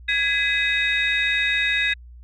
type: tone cluster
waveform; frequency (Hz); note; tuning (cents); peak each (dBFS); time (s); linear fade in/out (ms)
sine; 1662 / 2016 / 2543 / 3752; G#6 / B6 / D#7 / A#7; +1 / +35 / +37 / +11; -23 / -24 / -23 / -25; 0.08-1.94; 10
effects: tanh soft clip ceiling -10 dBFS + added 60 Hz sine -40 dBFS peak until 2.23 s